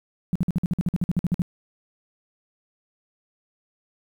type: tone bursts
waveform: sine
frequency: 177 Hz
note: F3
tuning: 23 cents sharp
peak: -18 dBFS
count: 15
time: 0.33-1.419 s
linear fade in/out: 0 ms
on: 25 ms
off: 51 ms
effects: 9-bit